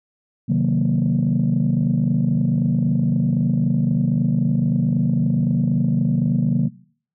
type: chord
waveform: sine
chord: C half-diminished seventh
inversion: none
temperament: equal with one note detuned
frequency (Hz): 131.72 / 155.56 / 185 / 233.1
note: C3 / Eb3 / Gb3 / Bb3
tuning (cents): +12 / 0 / 0 / 0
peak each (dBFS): -20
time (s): 0.48-6.69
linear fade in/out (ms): 20
effects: noise-tail reverb RT60 0.5 s tail -20 dB re dry + tanh soft clip ceiling -10 dBFS